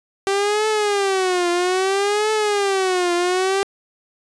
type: tone with vibrato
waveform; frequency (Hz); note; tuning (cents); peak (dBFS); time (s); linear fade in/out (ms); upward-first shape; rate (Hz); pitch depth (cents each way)
sawtooth; 388.6; G4; -15; -13; 0.27-3.63; 0; triangle; 0.61; 200
effects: resampled to 22050 Hz